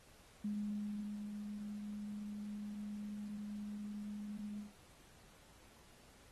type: tone with ADSR envelope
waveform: sine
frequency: 207.7 Hz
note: G#3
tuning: in tune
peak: -36 dBFS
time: 0.44-4.73 s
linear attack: 8 ms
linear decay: 770 ms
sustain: -6 dB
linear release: 150 ms
effects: pink hiss -64 dBFS RMS until 6.31 s + AAC 32 kbps